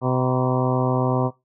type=harmonic tone with a mistuned harmonic; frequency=127.6 Hz; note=C3; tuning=43 cents flat; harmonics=1 / 2 / 3 / 4 / 5 / 6 / 7 / 8 / 9; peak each=-22 / -25 / -27 / -28 / -29 / -30 / -30 / -31 / -32 dBFS; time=0.01-1.31 s; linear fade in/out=50 ms; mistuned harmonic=7; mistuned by=+86 cents; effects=noise-tail reverb RT60 0.2 s tail -18 dB re dry